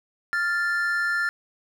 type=tone pair together; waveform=triangle; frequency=1396.9 / 1760 Hz; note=F6 / A6; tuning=0 / 0 cents; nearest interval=major third; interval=400 cents; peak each=-23 dBFS; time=0.33-1.29 s; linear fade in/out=0 ms; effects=none